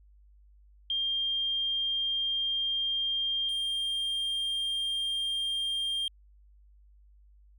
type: tone pair in turn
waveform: sine / triangle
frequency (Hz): 3200 / 3200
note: G7 / G7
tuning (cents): +35 / +35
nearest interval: unison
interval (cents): 0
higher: neither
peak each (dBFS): -27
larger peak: neither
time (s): 0.9-3.49 / 3.49-6.08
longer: neither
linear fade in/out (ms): 2
effects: added 50 Hz sine -55 dBFS peak until 7.58 s